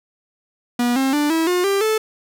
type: tone with pitch steps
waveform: 45% pulse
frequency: 242.1 / 267.1 / 294.6 / 325 / 358.6 / 395.6 / 436.4 Hz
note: B3 / C4 / D4 / E4 / F4 / G4 / A4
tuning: -34 / +36 / +6 / -24 / +46 / +16 / -14 cents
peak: -16 dBFS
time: 0.79-1.98 s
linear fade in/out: 5 ms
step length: 170 ms
effects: none